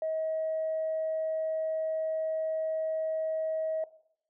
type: tone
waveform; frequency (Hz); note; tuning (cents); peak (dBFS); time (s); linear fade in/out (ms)
sine; 636; D#5; +38; -28; 0.02-3.84; 2
effects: noise-tail reverb RT60 0.7 s tail -17 dB re dry + tanh soft clip ceiling -24 dBFS